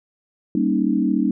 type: chord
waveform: sine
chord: Eb dominant seventh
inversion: first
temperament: equal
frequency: 196 / 233.1 / 277.2 / 311.1 Hz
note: G3 / Bb3 / Db4 / Eb4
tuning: 0 / 0 / 0 / 0 cents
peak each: -22 dBFS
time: 0.55-1.31 s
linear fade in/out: 2 ms
effects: none